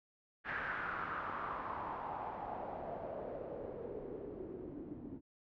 white noise with low-pass filter sweep, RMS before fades -43 dBFS, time 0.44-5.21 s, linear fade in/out 50 ms, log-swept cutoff 1700 to 280 Hz, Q 4, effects low-pass 3000 Hz 12 dB/octave

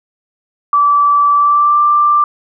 sine tone with pitch glide, 1158 to 1181 Hz, D6 to D6, -25 to +9 cents, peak -7 dBFS, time 0.73-2.24 s, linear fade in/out 2 ms, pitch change +34 cents, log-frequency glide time 1.34-1.8 s, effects none

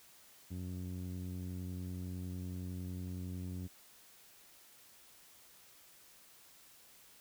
sawtooth tone with low-pass filter, 90.9 Hz, F#2, 30 cents flat, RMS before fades -42 dBFS, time 0.5-3.68 s, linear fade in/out 20 ms, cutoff 250 Hz, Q 1.5, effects white hiss -61 dBFS RMS until 7.2 s

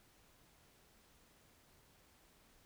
silence, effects pink hiss -68 dBFS RMS until 2.65 s

